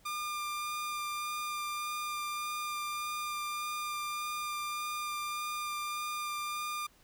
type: tone with vibrato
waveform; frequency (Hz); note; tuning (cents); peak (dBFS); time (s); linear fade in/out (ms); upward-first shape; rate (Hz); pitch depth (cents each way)
sawtooth; 1200; D6; +37; -31; 0.05-6.87; 10; sine; 1.7; 10
effects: pink hiss -64 dBFS RMS until 7.03 s